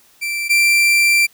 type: tone pair in turn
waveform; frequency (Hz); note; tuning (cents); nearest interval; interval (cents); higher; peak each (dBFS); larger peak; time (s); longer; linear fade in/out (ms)
40% pulse; 2345 / 2355; D7 / D7; -3 / +4; unison; 7; second; -19 / -10; second; 0.21-0.49 / 0.49-1.27; second; 20
effects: white hiss -52 dBFS RMS until 1.33 s